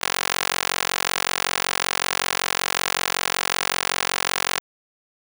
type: tone with high-pass filter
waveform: 15% pulse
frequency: 45.31 Hz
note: F#1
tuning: 36 cents flat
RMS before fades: -24 dBFS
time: 0.01-4.6 s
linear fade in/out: 10 ms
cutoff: 1100 Hz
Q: 0.56
effects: none